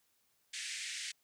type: band-pass noise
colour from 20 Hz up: pink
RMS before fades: -42 dBFS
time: 0.53-1.12 s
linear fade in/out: 10 ms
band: 1800 to 8900 Hz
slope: 48 dB/octave
effects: white hiss -75 dBFS RMS until 1.23 s